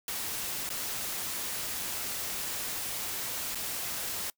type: noise with dropouts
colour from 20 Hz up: white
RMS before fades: -35 dBFS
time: 0.08-4.3 s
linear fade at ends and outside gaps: 1 ms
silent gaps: 0.691-0.702 / 3.548-3.555 s
effects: noise-tail reverb RT60 0.1 s tail -24 dB re dry